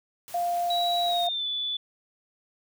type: noise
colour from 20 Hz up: white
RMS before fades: -44 dBFS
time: 0.28-1.27 s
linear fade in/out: 0 ms
type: tone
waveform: sine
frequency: 698.5 Hz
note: F5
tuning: in tune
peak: -24 dBFS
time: 0.34-1.29 s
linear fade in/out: 5 ms
type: tone with pitch glide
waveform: sine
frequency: 3896 to 3471 Hz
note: B7 to A7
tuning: -24 to -24 cents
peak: -27 dBFS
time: 0.7-1.77 s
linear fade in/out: 5 ms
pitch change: -200 cents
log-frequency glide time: 1.03-1.47 s
effects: none